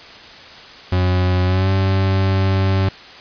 40% pulse tone with pitch glide, 91.3 to 95.89 Hz, F#2 to G2, -23 to -38 cents, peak -13 dBFS, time 0.92-2.89 s, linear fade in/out 5 ms, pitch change +85 cents, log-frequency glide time 1.45-1.69 s, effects white hiss -38 dBFS RMS until 3.2 s + resampled to 11025 Hz

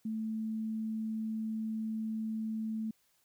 sine tone, 220 Hz, A3, in tune, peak -33 dBFS, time 0.05-2.91 s, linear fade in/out 5 ms, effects white hiss -72 dBFS RMS until 3.24 s

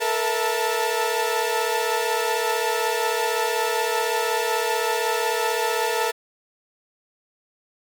sawtooth tone cluster, 439.8 / 475.7 / 658 / 885 Hz, A4 / A#4 / E5 / A5, -1 / +35 / -3 / +10 cents, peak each -23 / -22 / -27 / -22 dBFS, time 0-6.12 s, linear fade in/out 20 ms, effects none

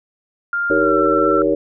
sine tone with pitch glide, 1400 to 1342.2 Hz, F6 to E6, +4 to +31 cents, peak -17 dBFS, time 0.53-1.42 s, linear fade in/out 2 ms, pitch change -73 cents, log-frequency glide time 0.78-0.96 s
click train, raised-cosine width 2 ms, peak -22 dBFS, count 83, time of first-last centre 0.7-1.538 s, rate 97.9 Hz
sine chord, Eb dominant seventh, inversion none, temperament just, 311.1 / 388.9 / 466.7 / 560 Hz, Eb4 / G4 / Bb4 / Db5, 0 / -14 / +2 / +18 cents, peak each -19 dBFS, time 0.7-1.55 s, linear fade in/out 5 ms
effects none

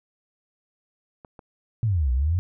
clicks, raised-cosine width 1 ms, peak -29 dBFS, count 2, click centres 1.248 / 1.392 s
sine exponential two-way sweep, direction down then up, 120.6 to 60 to 94.3 Hz, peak -19 dBFS, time 1.83-2.39 s, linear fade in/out 0 ms, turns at 2.12 s
effects none

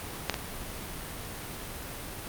clicks, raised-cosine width 0.2 ms, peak -8 / -13 dBFS, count 2, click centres 0.297 / 0.342 s, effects pink hiss -39 dBFS RMS until 2.28 s + Opus 48 kbps

